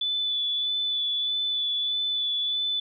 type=tone with vibrato; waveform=sine; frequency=3474 Hz; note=A7; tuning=23 cents flat; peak=-24 dBFS; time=0.01-2.8 s; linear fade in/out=5 ms; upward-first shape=sine; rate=1.6 Hz; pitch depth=17 cents each way; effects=none